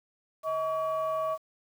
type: tone pair together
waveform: sine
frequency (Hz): 636 / 1133.2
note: D#5 / C#6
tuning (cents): +38 / +38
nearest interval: minor seventh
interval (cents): 1000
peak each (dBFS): -28 / -30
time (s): 0.43-1.38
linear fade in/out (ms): 50
effects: tanh soft clip ceiling -22 dBFS + 9-bit